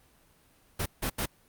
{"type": "noise bursts at uneven times", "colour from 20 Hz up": "pink", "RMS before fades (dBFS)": -30, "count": 3, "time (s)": [[0.79, 0.86], [1.02, 1.1], [1.18, 1.26]], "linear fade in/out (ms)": 10, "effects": ["pink hiss -63 dBFS RMS until 1.48 s", "Opus 32 kbps"]}